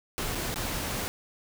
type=noise with dropouts; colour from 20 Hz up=pink; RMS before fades=-32 dBFS; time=0.18-1.08 s; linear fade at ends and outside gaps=0 ms; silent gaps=0.35-0.354 / 0.542-0.559 s; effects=none